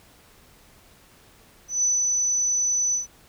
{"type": "tone with ADSR envelope", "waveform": "sine", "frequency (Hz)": 5990, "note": "F#8", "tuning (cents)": 20, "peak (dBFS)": -18, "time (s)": [1.68, 3.07], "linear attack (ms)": 150, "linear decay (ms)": 180, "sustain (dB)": -2, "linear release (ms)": 130, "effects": ["pink hiss -54 dBFS RMS until 3.28 s"]}